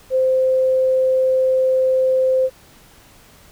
sine tone, 520 Hz, C5, 11 cents flat, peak -13 dBFS, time 0.1-2.5 s, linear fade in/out 50 ms, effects pink hiss -48 dBFS RMS until 3.51 s

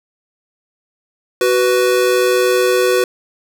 square tone pair together, 373 / 493.9 Hz, F#4 / B4, +14 / 0 cents, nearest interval perfect fourth, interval 486 cents, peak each -15 dBFS, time 1.41-3.04 s, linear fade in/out 2 ms, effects none

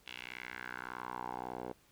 10% pulse tone with band-pass filter sweep, 61.74 Hz, B1, in tune, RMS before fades -44 dBFS, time 0.06-1.73 s, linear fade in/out 10 ms, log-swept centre 3000 to 560 Hz, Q 3.1, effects pink hiss -67 dBFS RMS until 1.91 s

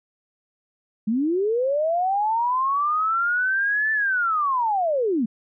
sine linear two-way sweep, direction up then down, 204.2 to 1767 to 204.2 Hz, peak -19 dBFS, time 1.07-5.26 s, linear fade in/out 10 ms, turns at 3.92 s, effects none

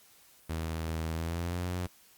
sawtooth tone with pitch glide, 80.8 to 89.65 Hz, E2 to F2, -34 to +46 cents, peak -28 dBFS, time 0.49-1.87 s, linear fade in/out 10 ms, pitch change +180 cents, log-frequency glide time 1.13-1.65 s, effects white hiss -60 dBFS RMS until 2.17 s + Opus 48 kbps

